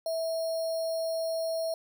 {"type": "tone with sample-and-hold", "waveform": "sine", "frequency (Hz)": 653, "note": "E5", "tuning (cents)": -17, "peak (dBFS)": -28, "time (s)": [0.06, 1.74], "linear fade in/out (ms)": 2, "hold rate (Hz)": 4900, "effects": []}